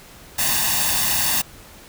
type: noise with comb filter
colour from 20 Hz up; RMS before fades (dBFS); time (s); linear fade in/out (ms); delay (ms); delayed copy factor
white; -20; 0.38-1.42; 10; 1.1; +0.75
effects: pink hiss -44 dBFS RMS until 1.88 s